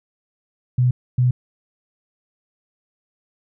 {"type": "tone bursts at uneven times", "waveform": "sine", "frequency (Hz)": 125, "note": "B2", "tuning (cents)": 21, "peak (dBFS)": -13, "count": 2, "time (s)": [[0.78, 0.91], [1.18, 1.31]], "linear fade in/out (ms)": 5, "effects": []}